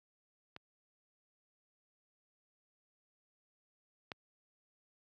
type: clicks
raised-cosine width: 0.3 ms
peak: -30 / -25 dBFS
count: 2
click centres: 0.564 / 4.118 s
effects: high-pass 80 Hz 12 dB/octave